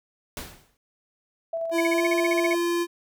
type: noise with exponential decay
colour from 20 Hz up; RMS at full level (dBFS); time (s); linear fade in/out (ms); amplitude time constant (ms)
pink; -32; 0.37-0.77; 1; 85
type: tone with tremolo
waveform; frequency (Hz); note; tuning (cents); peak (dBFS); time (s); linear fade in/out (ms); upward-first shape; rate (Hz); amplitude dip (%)
sine; 661; E5; +5; -25; 1.53-2.55; 5; square; 12; 25
type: tone with pitch glide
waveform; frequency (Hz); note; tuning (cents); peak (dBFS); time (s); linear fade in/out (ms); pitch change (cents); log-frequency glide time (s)
square; 336.5 to 344.2; E4 to F4; +36 to -25; -23; 1.71-2.87; 50; +39; 1.9-2.04
type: tone bursts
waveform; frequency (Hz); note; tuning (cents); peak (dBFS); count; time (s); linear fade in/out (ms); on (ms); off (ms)
sine; 2219; C#7; +1; -23; 12; 1.78-2.533; 5; 27; 39
effects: none